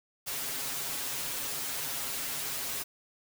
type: noise with comb filter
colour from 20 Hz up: white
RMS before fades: -35 dBFS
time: 0.26-2.84 s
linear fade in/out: 20 ms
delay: 7.3 ms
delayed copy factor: +1
effects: none